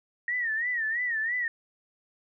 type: tone with vibrato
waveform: sine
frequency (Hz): 1864.7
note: A#6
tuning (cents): 0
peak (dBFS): -26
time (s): 0.28-1.48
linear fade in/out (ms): 2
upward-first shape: sine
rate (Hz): 3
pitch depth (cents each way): 120
effects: none